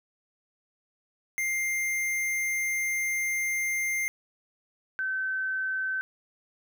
square / sine tone pair in turn, 2100 / 1535.1 Hz, C7 / G6, +6 / -37 cents, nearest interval perfect fourth, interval 543 cents, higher first, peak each -27 dBFS, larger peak neither, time 1.38-4.08 / 4.99-6.01 s, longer first, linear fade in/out 0 ms, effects none

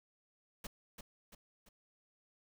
pink noise with echo, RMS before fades -44 dBFS, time 0.64-0.67 s, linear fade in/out 5 ms, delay 340 ms, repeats 3, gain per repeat -6 dB, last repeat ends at 1.69 s, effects none

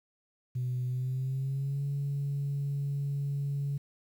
sine tone with pitch glide, 125.7 to 141.09 Hz, B2 to C#3, +31 to +31 cents, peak -28 dBFS, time 0.55-3.78 s, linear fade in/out 10 ms, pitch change +200 cents, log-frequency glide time 0.87-1.84 s, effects tanh soft clip ceiling -26 dBFS + 10-bit

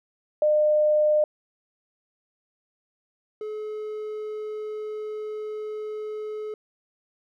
sine / triangle tone pair in turn, 605 / 427.5 Hz, D#5 / A4, -49 / -50 cents, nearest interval tritone, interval 601 cents, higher first, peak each -17 / -28 dBFS, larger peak first, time 0.42-1.24 / 3.41-6.54 s, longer second, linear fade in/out 2 ms, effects none

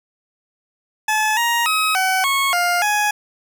20% pulse tone with pitch steps, 861 / 941 / 1272 / 755 / 1098 / 704 / 836 Hz, A5 / A#5 / D#6 / F#5 / C#6 / F5 / G#5, -38 / +16 / +38 / +35 / -17 / +14 / +11 cents, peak -11 dBFS, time 1.08-3.11 s, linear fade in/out 5 ms, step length 290 ms, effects none

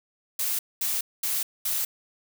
blue noise bursts, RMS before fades -27 dBFS, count 4, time 0.39-1.85 s, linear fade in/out 5 ms, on 200 ms, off 220 ms, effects none

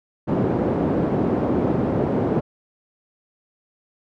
pink band-pass noise, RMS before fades -21 dBFS, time 0.27-2.41 s, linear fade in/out 20 ms, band 170 to 480 Hz, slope 12 dB/octave, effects none

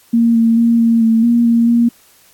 sine tone with pitch steps, 232.2 / 228.4 / 232.6 / 230.1 / 225.3 / 236.2 / 232.5 / 235.5 Hz, A#3 / A#3 / A#3 / A#3 / A3 / A#3 / A#3 / A#3, -7 / -35 / -4 / -22 / +41 / +23 / -4 / +18 cents, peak -8 dBFS, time 0.13-1.89 s, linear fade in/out 10 ms, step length 220 ms, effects white hiss -49 dBFS RMS until 2.33 s + AAC 64 kbps

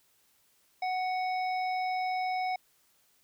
harmonic tone with a mistuned harmonic, 741 Hz, F#5, 2 cents sharp, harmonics 1 / 3 / 5 / 7, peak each -29 / -38 / -53 / -46 dBFS, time 0.82-2.56 s, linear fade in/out 5 ms, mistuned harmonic 5, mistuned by +59 cents, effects white hiss -68 dBFS RMS until 3.23 s

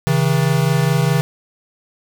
square tone pair together, 135.18 / 160 Hz, C#3 / D#3, -43 / +49 cents, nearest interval minor third, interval 292 cents, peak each -17 dBFS, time 0.07-1.21 s, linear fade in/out 0 ms, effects none

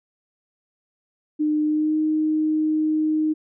sine tone with pitch glide, 303.4 to 310 Hz, D#4 to D#4, -44 to -6 cents, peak -18 dBFS, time 1.39-3.34 s, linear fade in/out 20 ms, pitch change +38 cents, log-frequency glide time 1.64-1.97 s, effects none

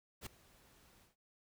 pink noise with ADSR envelope, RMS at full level -44 dBFS, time 0.21-1.16 s, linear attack 53 ms, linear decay 7 ms, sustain -22 dB, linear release 140 ms, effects none

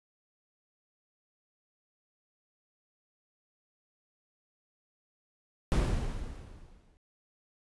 brown noise with exponential decay, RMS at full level -23 dBFS, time 5.72-6.97 s, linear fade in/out 0 ms, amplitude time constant 270 ms, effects resampled to 24000 Hz

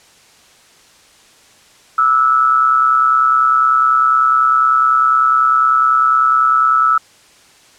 sine tone with amplitude modulation, 1308 Hz, E6, 14 cents flat, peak -6 dBFS, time 1.98-6.98 s, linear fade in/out 5 ms, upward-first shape sine, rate 130 Hz, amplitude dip 65%, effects white hiss -47 dBFS RMS until 7.78 s + low-pass 8000 Hz 12 dB/octave

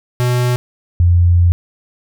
square / sine tone pair in turn, 123.47 / 87.16 Hz, B2 / F2, 0 / -3 cents, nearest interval tritone, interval 603 cents, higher first, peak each -13 / -7 dBFS, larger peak second, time 0.2-0.56 / 1-1.52 s, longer second, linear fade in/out 0 ms, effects none

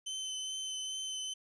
25% pulse tone with vibrato, 3061 Hz, G7, 42 cents flat, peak -33 dBFS, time 0.06-1.34 s, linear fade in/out 10 ms, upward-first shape triangle, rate 2.4 Hz, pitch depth 13 cents each way, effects resampled to 22050 Hz

